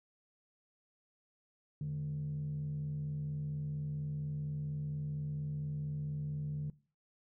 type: tone with frequency modulation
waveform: sine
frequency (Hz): 148.5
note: D3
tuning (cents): +20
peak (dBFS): -34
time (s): 1.81-6.7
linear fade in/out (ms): 2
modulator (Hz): 64.3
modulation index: 0.35
effects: noise-tail reverb RT60 0.4 s tail -20 dB re dry + tanh soft clip ceiling -32 dBFS